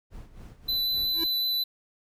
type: noise with tremolo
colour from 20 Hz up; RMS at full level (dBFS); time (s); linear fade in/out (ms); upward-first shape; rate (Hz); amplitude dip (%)
brown; -42; 0.1-1.28; 50; sine; 3.6; 75
type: tone with vibrato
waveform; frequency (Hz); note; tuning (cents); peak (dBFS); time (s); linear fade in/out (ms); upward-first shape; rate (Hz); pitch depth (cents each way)
square; 3998; B7; +20; -25; 0.68-1.64; 10; sine; 5.4; 10
type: tone with exponential growth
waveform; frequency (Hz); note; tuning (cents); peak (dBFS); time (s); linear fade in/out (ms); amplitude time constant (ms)
square; 329.6; E4; 0; -29; 1.08-1.24; 5; 33
effects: none